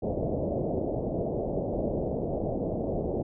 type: low-pass noise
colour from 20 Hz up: white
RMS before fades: -30 dBFS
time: 0.02-3.23 s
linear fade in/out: 10 ms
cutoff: 660 Hz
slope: 48 dB/octave
effects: none